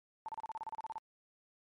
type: tone bursts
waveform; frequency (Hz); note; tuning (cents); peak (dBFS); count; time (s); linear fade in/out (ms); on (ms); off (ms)
sine; 887; A5; +14; -38; 13; 0.26-0.981; 0; 25; 33
effects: MP3 48 kbps